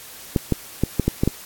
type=clicks; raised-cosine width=3 ms; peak=-4 dBFS; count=7; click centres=0.362 / 0.523 / 0.836 / 0.997 / 1.08 / 1.235 / 1.276 s; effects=white hiss -40 dBFS RMS until 1.45 s + AAC 64 kbps